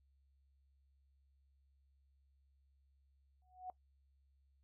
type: tone with exponential growth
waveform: sine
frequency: 737 Hz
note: F#5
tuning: 7 cents flat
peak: -40 dBFS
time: 3.42-3.7 s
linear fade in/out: 1 ms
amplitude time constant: 59 ms
effects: noise-tail reverb RT60 0.1 s tail -19 dB re dry + added 68 Hz sine -70 dBFS peak until 4.63 s